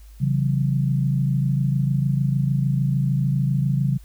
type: tone cluster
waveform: sine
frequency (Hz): 136.3 / 163.1 / 189.4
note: C#3 / E3 / F#3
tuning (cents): -29 / -18 / +41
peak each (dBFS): -19 / -26 / -26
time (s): 0.2-3.98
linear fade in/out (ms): 20
effects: added 52 Hz sine -41 dBFS peak until 4.04 s + white hiss -57 dBFS RMS until 4.04 s